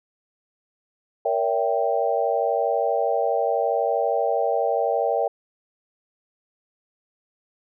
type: chord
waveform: sine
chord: A# diminished seventh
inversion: none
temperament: equal with one note detuned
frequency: 466.2 / 567 / 659.3 / 784 Hz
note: A#4 / C#5 / E5 / G5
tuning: 0 / +39 / 0 / 0 cents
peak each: -25 dBFS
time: 1.25-5.28 s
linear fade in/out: 5 ms
effects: none